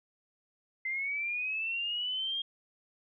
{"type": "linear sweep", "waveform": "sine", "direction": "up", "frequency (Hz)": [2063, 3242], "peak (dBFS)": -31, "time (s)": [0.85, 2.42], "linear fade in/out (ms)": 5, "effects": []}